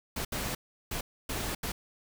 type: noise bursts at uneven times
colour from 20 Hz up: pink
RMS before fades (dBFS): -34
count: 5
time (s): 0.16-0.25 / 0.32-0.55 / 0.91-1.01 / 1.29-1.55 / 1.63-1.72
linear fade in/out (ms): 5
effects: none